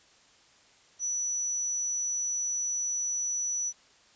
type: tone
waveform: sine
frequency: 5920 Hz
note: F#8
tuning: in tune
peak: -28 dBFS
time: 0.99-3.73 s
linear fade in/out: 50 ms
effects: white hiss -60 dBFS RMS until 4.15 s + resampled to 16000 Hz